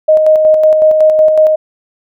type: tone with tremolo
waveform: sine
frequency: 622.3 Hz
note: D#5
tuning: in tune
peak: -3 dBFS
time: 0.08-1.56 s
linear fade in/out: 10 ms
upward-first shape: square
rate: 5.4 Hz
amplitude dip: 35%
effects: none